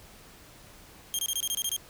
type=tone bursts; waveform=15% pulse; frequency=3212 Hz; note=G7; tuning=41 cents sharp; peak=-20 dBFS; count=9; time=1.14-1.764 s; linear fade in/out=0 ms; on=48 ms; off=24 ms; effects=pink hiss -52 dBFS RMS until 1.89 s